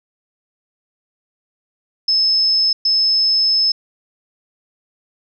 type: tone bursts at uneven times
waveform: sine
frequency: 5220 Hz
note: E8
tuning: 18 cents flat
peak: -12 dBFS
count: 2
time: 2.08-2.73 / 2.85-3.72 s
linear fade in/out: 5 ms
effects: none